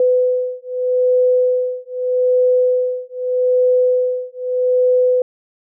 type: beating tone pair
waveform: sine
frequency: 502 / 502.81 Hz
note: B4 / B4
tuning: +28 / +31 cents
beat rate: 0.81 Hz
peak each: -16 dBFS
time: 0-5.22 s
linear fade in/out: 2 ms
effects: none